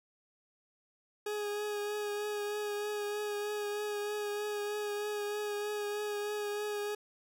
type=tone with vibrato; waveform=40% pulse; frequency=415.8 Hz; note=G#4; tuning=2 cents sharp; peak=-33 dBFS; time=1.26-6.95 s; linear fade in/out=5 ms; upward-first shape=triangle; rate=3.2 Hz; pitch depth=21 cents each way; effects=none